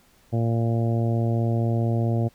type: harmonic tone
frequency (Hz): 115.4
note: A#2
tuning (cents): -17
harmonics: 1 / 2 / 3 / 4 / 5 / 6 / 7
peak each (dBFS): -21 / -28 / -31 / -35 / -34 / -35 / -44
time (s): 0.32-2.29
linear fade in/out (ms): 20
effects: pink hiss -59 dBFS RMS until 2.34 s